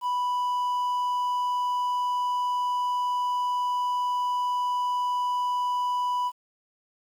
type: tone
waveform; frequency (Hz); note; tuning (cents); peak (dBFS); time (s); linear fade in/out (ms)
triangle; 987.8; B5; 0; -22; 0.01-6.32; 50
effects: 9-bit